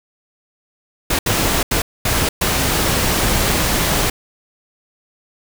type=noise bursts at uneven times; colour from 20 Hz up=pink; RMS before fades=-17 dBFS; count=5; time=1.1-1.19 / 1.26-1.63 / 1.71-1.82 / 2.05-2.29 / 2.41-4.1 s; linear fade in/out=5 ms; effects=none